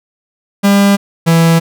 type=tone pair in turn; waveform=45% pulse; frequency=200.1 / 165.45 Hz; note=G3 / E3; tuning=+36 / +7 cents; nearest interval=minor third; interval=329 cents; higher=first; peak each=-6 dBFS; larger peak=neither; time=0.63-0.97 / 1.26-1.6 s; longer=neither; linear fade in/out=20 ms; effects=none